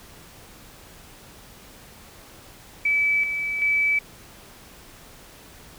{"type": "tone with tremolo", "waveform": "sine", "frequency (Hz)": 2301, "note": "D7", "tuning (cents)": -36, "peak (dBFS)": -18, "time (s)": [2.85, 3.99], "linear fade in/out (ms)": 5, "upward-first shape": "square", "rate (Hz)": 1.3, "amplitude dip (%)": 50, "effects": ["pink hiss -47 dBFS RMS until 5.78 s"]}